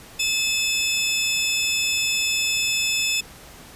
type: tone pair together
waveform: 25% pulse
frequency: 2590 / 3510 Hz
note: E7 / A7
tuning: -31 / -5 cents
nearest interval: perfect fourth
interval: 526 cents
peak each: -18 / -21 dBFS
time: 0.19-3.21 s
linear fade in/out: 10 ms
effects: pink hiss -44 dBFS RMS until 3.75 s + resampled to 32000 Hz